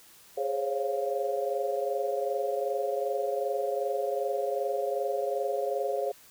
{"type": "chord", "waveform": "sine", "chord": "Db major seventh", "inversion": "second", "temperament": "equal with one note detuned", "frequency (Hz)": [415.3, 531.8, 554.4, 698.5], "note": ["Ab4", "C5", "Db5", "F5"], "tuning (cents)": [0, 28, 0, 0], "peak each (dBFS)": [-32, -33, -32, -34], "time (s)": [0.37, 6.12], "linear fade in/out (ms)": 10, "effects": ["white hiss -55 dBFS RMS until 6.3 s"]}